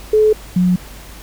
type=tone pair in turn; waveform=sine; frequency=430 / 180.79 Hz; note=A4 / F#3; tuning=-40 / -40 cents; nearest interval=octave + minor third; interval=1500 cents; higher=first; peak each=-8 / -10 dBFS; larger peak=first; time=0.13-0.33 / 0.56-0.76 s; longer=neither; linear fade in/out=5 ms; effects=added 50 Hz sine -36 dBFS peak until 1.22 s + pink hiss -38 dBFS RMS until 1.22 s